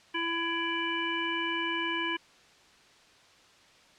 harmonic tone with a mistuned harmonic, 334.2 Hz, E4, 24 cents sharp, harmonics 1 / 3 / 5 / 7 / 9, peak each -35 / -35 / -35 / -35 / -35 dBFS, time 0.14-2.17 s, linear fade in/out 10 ms, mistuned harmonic 9, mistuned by -22 cents, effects white hiss -58 dBFS RMS until 3.98 s + low-pass 5000 Hz 12 dB/octave

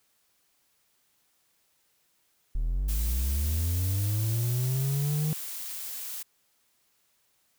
triangle linear sweep, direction up, 35.97 to 156.6 Hz, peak -23 dBFS, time 2.55-5.33 s, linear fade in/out 0 ms
blue noise, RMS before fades -37 dBFS, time 2.88-6.23 s, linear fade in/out 10 ms
effects white hiss -70 dBFS RMS until 7.58 s

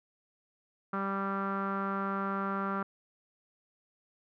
sawtooth tone with low-pass filter, 196 Hz, G3, in tune, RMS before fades -33 dBFS, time 0.93-2.83 s, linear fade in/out 5 ms, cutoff 1300 Hz, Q 8, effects none

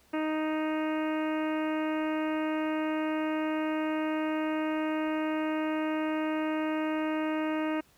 harmonic tone, 311.1 Hz, D#4, in tune, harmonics 1 / 2 / 3 / 4 / 5 / 6 / 7 / 8 / 9, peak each -29 / -35 / -39 / -41 / -43 / -45 / -46 / -47 / -48 dBFS, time 0.13-7.81 s, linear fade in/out 10 ms, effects pink hiss -63 dBFS RMS until 7.97 s

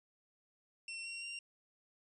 sawtooth tone with pitch steps, 2710 / 2740 / 2770 Hz, E7 / F7 / F7, +47 / -34 / -15 cents, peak -39 dBFS, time 0.88-1.39 s, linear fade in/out 2 ms, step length 170 ms, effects resampled to 22050 Hz

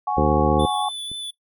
sine chord, F# suspended second, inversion none, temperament just, 740 / 832.5 / 1110 Hz, F#5 / G#5 / C#6, 0 / +4 / +2 cents, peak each -26 / -23 / -27 dBFS, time 0.07-0.89 s, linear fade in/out 5 ms
harmonic tone, 75.1 Hz, D2, 39 cents sharp, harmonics 1 / 2 / 3 / 4 / 5 / 6 / 7, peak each -24 / -24 / -24 / -24 / -24 / -24 / -24 dBFS, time 0.17-0.66 s, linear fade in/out 5 ms
square tone with vibrato, 3487 Hz, A7, 16 cents flat, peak -29 dBFS, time 0.59-1.31 s, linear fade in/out 10 ms, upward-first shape sine, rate 4 Hz, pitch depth 14 cents each way
click, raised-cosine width 3 ms, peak -27 dBFS, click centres 1.116 s
effects noise-tail reverb RT60 0.1 s tail -17 dB re dry

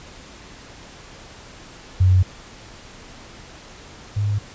sine tone pair in turn, 92.5 / 102.97 Hz, F#2 / G#2, 0 / -14 cents, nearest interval major second, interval 186 cents, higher second, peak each -11 / -18 dBFS, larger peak first, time 2-2.23 / 4.16-4.39 s, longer neither, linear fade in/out 10 ms, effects pink hiss -42 dBFS RMS until 4.54 s + resampled to 16000 Hz

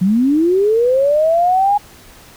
sine linear sweep, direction up, 174.61 to 830.6 Hz, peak -10 dBFS, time 0.01-1.78 s, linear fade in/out 10 ms, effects pink hiss -42 dBFS RMS until 2.36 s

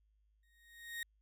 35% pulse tone with exponential growth, 1864.7 Hz, A#6, in tune, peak -36 dBFS, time 0.43-1.03 s, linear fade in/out 2 ms, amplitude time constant 130 ms, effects added 52 Hz sine -70 dBFS peak until 1.21 s

